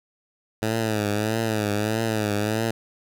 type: tone with vibrato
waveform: 10% pulse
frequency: 108 Hz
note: A2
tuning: 32 cents flat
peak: -14 dBFS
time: 0.62-2.71 s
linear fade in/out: 5 ms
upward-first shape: triangle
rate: 1.6 Hz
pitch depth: 100 cents each way
effects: none